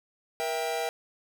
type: chord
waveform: 45% pulse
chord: E diminished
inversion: second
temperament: just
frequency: 474.7 / 659.3 / 791.1 Hz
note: Bb4 / E5 / G5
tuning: +31 / 0 / +16 cents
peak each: -33 dBFS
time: 0.4-0.89 s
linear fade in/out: 0 ms
effects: none